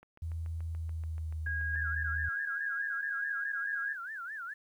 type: click train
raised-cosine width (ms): 0.5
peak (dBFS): -40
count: 13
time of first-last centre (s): 0.03-1.757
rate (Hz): 6.95
type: tone with pitch glide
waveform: sine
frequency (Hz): 82 to 78.25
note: E2 to D#2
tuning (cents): -9 to +10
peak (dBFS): -34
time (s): 0.22-2.29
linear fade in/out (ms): 5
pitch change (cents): -81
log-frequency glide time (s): 0.7-1.58
type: tone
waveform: sine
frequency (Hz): 1639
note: G#6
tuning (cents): -23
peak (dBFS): -33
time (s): 1.46-3.93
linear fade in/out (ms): 5
type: tone with vibrato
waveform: sine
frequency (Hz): 1559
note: G6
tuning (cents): -10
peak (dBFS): -38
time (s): 1.73-4.54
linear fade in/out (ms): 10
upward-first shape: sine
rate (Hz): 4.7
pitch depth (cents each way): 240
effects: 11-bit